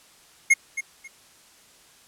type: tone with echo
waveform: square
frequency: 2150 Hz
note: C7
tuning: 47 cents sharp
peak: -13 dBFS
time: 0.5-0.54 s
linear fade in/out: 10 ms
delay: 270 ms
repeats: 2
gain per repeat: -13 dB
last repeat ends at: 1.08 s
effects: white hiss -54 dBFS RMS until 2.07 s + low-pass 10000 Hz 12 dB/octave